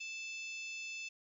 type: harmonic tone with a mistuned harmonic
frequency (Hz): 879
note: A5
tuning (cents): -2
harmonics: 3 / 4 / 5 / 6 / 7 / 8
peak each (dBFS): -42 / -53 / -57 / -54 / -55 / -56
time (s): 0-1.09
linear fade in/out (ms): 10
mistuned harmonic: 6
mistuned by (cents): -50
effects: 13-bit